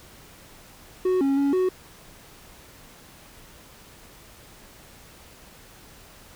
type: tone with pitch steps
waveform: triangle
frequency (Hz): 369.2 / 274.5 / 280.2 / 370.1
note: F#4 / C#4 / C#4 / F#4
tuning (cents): -4 / -17 / +19 / 0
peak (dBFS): -17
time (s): 1.05-1.69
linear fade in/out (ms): 5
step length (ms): 160
effects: pink hiss -49 dBFS RMS until 6.35 s